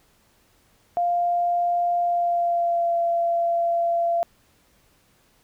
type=tone with pitch glide; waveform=sine; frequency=698.5 to 682.9 Hz; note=F5 to F5; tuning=0 to -39 cents; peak=-19 dBFS; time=0.97-4.23 s; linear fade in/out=0 ms; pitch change=-39 cents; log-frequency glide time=2-2.97 s; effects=pink hiss -61 dBFS RMS until 5.43 s